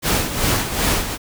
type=noise with tremolo; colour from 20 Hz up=pink; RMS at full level=-17 dBFS; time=0.02-1.18 s; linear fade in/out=50 ms; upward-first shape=sine; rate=2.6 Hz; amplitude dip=65%; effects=none